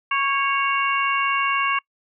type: harmonic tone with a mistuned harmonic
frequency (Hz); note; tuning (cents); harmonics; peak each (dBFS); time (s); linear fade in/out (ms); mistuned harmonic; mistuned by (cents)
554.4; C#5; 0; 2 / 3 / 4 / 5; -21 / -28 / -26 / -25; 0.11-1.79; 5; 3; -29
effects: noise-tail reverb RT60 0.1 s tail -26 dB re dry